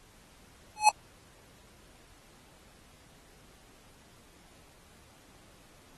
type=tone with exponential growth; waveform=square; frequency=851 Hz; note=G#5; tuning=42 cents sharp; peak=-14 dBFS; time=0.76-0.89 s; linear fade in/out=2 ms; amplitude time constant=28 ms; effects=pink hiss -59 dBFS RMS until 5.97 s + AAC 32 kbps